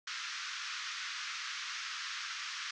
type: band-pass noise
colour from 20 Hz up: pink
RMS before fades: -41 dBFS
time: 0.07-2.71 s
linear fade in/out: 5 ms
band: 1200 to 6300 Hz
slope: 48 dB/octave
effects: none